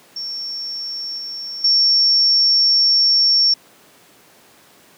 sine tone with level steps, 5470 Hz, F8, 37 cents flat, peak -24 / -26 / -11 dBFS, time 0.16-3.54 s, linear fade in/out 5 ms, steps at 1.18 / 1.64 s, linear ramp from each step 5 ms, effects pink hiss -49 dBFS RMS until 4.97 s + high-pass 200 Hz 12 dB/octave

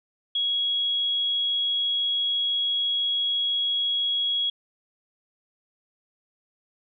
sine tone, 3322 Hz, G#7, in tune, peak -22 dBFS, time 0.35-4.5 s, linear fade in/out 5 ms, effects none

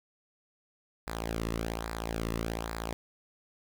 sawtooth tone with flanger, 56.3 Hz, A1, 40 cents sharp, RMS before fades -35 dBFS, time 1.07-2.93 s, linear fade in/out 0 ms, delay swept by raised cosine 0.32 to 1.31 ms, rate 1.2 Hz, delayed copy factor -0.7, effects 10-bit

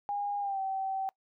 sine tone with pitch glide, 814 to 770.5 Hz, G#5 to G5, -35 to -30 cents, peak -30 dBFS, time 0.09-1.09 s, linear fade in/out 0 ms, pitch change -95 cents, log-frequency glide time 0.4-0.6 s, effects noise-tail reverb RT60 0.1 s tail -24 dB re dry

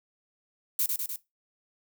violet noise with echo, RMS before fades -26 dBFS, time 0.79-0.86 s, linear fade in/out 2 ms, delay 100 ms, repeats 3, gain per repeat -3 dB, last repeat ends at 1.16 s, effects noise-tail reverb RT60 0.2 s tail -18 dB re dry

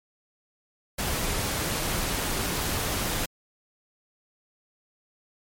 pink noise, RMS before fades -28 dBFS, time 0.98-3.26 s, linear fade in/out 10 ms, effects MP3 64 kbps

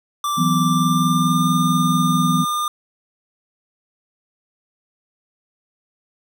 square tone with pitch glide, 1173 to 1206.7 Hz, D6 to D6, -2 to +47 cents, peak -20 dBFS, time 0.24-2.68 s, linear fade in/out 2 ms, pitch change +49 cents, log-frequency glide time 0.59-1.5 s
sine chord, E suspended second, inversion none, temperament equal with one note detuned, 164.81 / 185 / 249.4 Hz, E3 / F#3 / B3, 0 / 0 / +17 cents, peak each -19 / -21 / -21 dBFS, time 0.37-2.45 s, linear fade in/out 20 ms
effects none

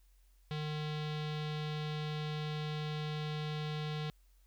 square tone with low-pass filter, 151.9 Hz, D#3, 41 cents flat, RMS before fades -38 dBFS, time 0.51-4.1 s, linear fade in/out 0 ms, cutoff 3700 Hz, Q 3.1, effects added 45 Hz sine -62 dBFS peak until 4.46 s + white hiss -75 dBFS RMS until 4.46 s

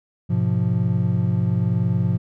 triangle chord, F diminished, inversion first, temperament just, 104.77 / 125.72 / 174.61 Hz, Ab2 / Cb3 / F3, +16 / +31 / 0 cents, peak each -20 dBFS, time 0.29-2.18 s, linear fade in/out 20 ms, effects none

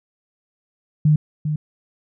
sine tone with echo, 152 Hz, D#3, 40 cents flat, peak -11 dBFS, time 1.05-1.16 s, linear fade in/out 5 ms, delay 400 ms, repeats 1, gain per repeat -8 dB, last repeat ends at 1.56 s, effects none

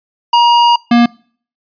square tone pair in turn, 949 / 237.2 Hz, A#5 / A#3, +31 / +30 cents, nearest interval 2 octaves, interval 2401 cents, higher first, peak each -6 dBFS, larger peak neither, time 0.33-0.76 / 0.91-1.06 s, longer first, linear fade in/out 5 ms, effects noise-tail reverb RT60 0.5 s tail -25 dB re dry + resampled to 11025 Hz

